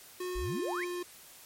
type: tone with pitch glide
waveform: square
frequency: 362.4 to 354.5 Hz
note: F#4 to F4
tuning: -36 to +26 cents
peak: -35 dBFS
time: 0.2-1.03 s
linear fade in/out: 5 ms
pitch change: -38 cents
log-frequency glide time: 0.41-0.49 s
type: exponential sweep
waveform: sine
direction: up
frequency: 38.89 to 2503 Hz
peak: -34 dBFS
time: 0.35-0.85 s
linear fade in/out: 10 ms
effects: white hiss -53 dBFS RMS until 1.45 s + MP3 64 kbps